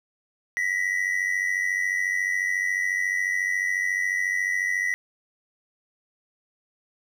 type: tone pair together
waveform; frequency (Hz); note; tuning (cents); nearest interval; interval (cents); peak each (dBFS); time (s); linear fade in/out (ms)
triangle; 1905.9 / 2000; A#6 / B6; +38 / +21; minor second; 83; -24; 0.57-4.94; 0
effects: none